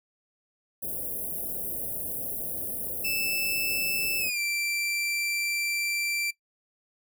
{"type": "band-stop noise", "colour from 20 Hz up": "white", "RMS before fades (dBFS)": -33, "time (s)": [0.82, 4.3], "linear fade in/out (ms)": 10, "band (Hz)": [670, 10000], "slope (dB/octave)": 48}
{"type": "tone with pitch glide", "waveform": "sawtooth", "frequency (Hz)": [2637, 2349], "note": ["E7", "D7"], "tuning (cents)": [0, 0], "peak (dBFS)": -24, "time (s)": [3.04, 6.31], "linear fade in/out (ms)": 10, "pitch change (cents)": -200, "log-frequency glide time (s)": [4.19, 4.39]}
{"effects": ["noise-tail reverb RT60 0.1 s tail -19 dB re dry"]}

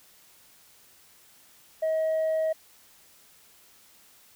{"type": "tone", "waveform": "sine", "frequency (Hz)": 636, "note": "D#5", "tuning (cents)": 38, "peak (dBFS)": -21, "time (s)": [1.82, 2.53], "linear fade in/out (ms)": 10, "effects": ["tanh soft clip ceiling -22 dBFS", "white hiss -57 dBFS RMS until 4.35 s"]}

